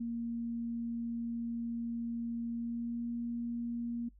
sine tone with pitch glide, 233.4 to 236 Hz, A#3 to A#3, +2 to +22 cents, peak -34 dBFS, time 0-4.09 s, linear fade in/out 10 ms, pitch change +20 cents, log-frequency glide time 2.51-3.07 s, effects noise-tail reverb RT60 0.1 s tail -19 dB re dry + added 50 Hz sine -57 dBFS peak until 4.19 s

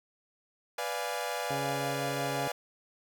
sawtooth chord, B diminished seventh, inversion none, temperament equal, 493.9 / 587.3 / 698.5 / 830.6 Hz, B4 / D5 / F5 / Ab5, 0 / 0 / 0 / 0 cents, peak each -34 dBFS, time 0.78-2.52 s, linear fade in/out 5 ms
harmonic tone, 138.59 Hz, C#3, in tune, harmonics 1 / 2 / 3 / 4 / 5 / 6, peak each -38 / -40 / -41 / -44 / -42 / -45 dBFS, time 1.5-2.48 s, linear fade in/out 5 ms
effects none

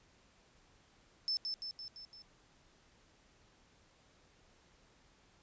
sine tone with echo, 5274 Hz, E8, in tune, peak -32 dBFS, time 1.28-1.37 s, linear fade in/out 0 ms, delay 170 ms, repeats 5, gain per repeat -4 dB, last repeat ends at 2.22 s, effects pink hiss -67 dBFS RMS until 5.42 s + resampled to 16000 Hz

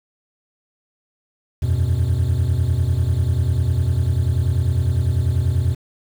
triangle chord, E suspended second, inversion none, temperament equal, 82.41 / 92.5 / 123.47 Hz, E2 / F#2 / B2, 0 / 0 / 0 cents, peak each -18 dBFS, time 1.62-5.75 s, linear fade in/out 10 ms, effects tanh soft clip ceiling -5 dBFS + 7-bit

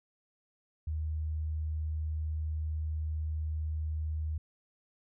sine tone, 77.78 Hz, D#2, in tune, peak -31 dBFS, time 0.87-4.38 s, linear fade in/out 5 ms, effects none

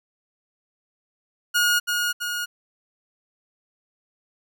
sawtooth tone with echo, 1437 Hz, F6, 49 cents sharp, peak -14 dBFS, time 1.54-1.8 s, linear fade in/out 20 ms, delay 330 ms, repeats 2, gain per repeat -4 dB, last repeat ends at 2.46 s, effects none

